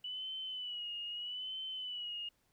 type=tone with vibrato; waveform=sine; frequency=2960 Hz; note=F#7; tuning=in tune; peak=-39 dBFS; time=0.04-2.29 s; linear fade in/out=5 ms; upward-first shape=sine; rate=0.79 Hz; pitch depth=65 cents each way; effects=pink hiss -75 dBFS RMS until 2.52 s